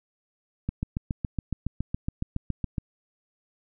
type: click train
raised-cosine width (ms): 5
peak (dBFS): -15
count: 16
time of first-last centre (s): 0.69-2.782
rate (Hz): 7.17
effects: none